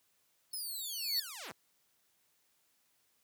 square tone with exponential growth, 4435 Hz, C#8, in tune, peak -29 dBFS, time 0.51-1.2 s, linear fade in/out 5 ms, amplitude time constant 150 ms
5% pulse linear sweep, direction down, 5274 to 110 Hz, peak -32 dBFS, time 0.53-1.52 s, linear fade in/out 5 ms
effects white hiss -74 dBFS RMS until 3.23 s + high-pass 60 Hz 12 dB/octave

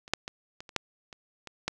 clicks, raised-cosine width 0.2 ms, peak -29 / -7 / -19 / -24 / -29 / -9 / -27 / -24 / -12 dBFS, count 9, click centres 0.079 / 0.136 / 0.279 / 0.605 / 0.692 / 0.763 / 1.128 / 1.473 / 1.68 s, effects none

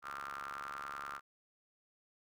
sawtooth ring-modulated tone, 70.3 Hz, C#2, 25 cents sharp, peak -35 dBFS, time 0.02-1.21 s, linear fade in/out 50 ms, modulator 1290 Hz, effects none

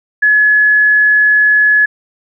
sine tone, 1700 Hz, G#6, 40 cents sharp, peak -6 dBFS, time 0.22-1.86 s, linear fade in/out 10 ms, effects none

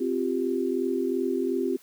sine chord, C suspended fourth, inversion none, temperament equal, 261.6 / 349.2 / 392 Hz, C4 / F4 / G4, 0 / 0 / 0 cents, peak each -28 dBFS, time 0-1.77 s, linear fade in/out 10 ms, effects white hiss -56 dBFS RMS until 1.82 s + high-pass 150 Hz 12 dB/octave

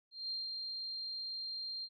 sine tone with ADSR envelope, 4186 Hz, C8, in tune, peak -36 dBFS, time 0.11-1.89 s, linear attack 190 ms, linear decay 180 ms, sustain -3 dB, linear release 55 ms, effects none

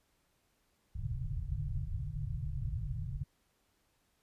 white low-pass noise, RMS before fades -37 dBFS, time 0.95-3.24 s, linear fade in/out 10 ms, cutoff 150 Hz, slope 96 dB/octave, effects pink hiss -75 dBFS RMS until 4.22 s + resampled to 32000 Hz

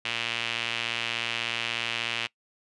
sawtooth tone with band-pass filter, 116.54 Hz, A#2, in tune, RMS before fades -31 dBFS, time 0.05-2.27 s, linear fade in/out 5 ms, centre 2800 Hz, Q 3, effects noise-tail reverb RT60 0.1 s tail -22 dB re dry + resampled to 24000 Hz

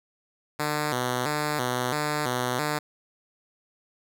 5% pulse tone with vibrato, 136.7 Hz, C#3, 24 cents flat, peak -14 dBFS, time 0.59-2.79 s, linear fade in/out 10 ms, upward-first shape square, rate 1.5 Hz, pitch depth 160 cents each way, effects none

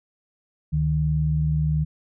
sine tone pair together, 72.25 / 153.1 Hz, D2 / D#3, -28 / -28 cents, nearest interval octave + minor second, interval 1300 cents, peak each -25 / -20 dBFS, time 0.72-1.85 s, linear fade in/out 20 ms, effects none

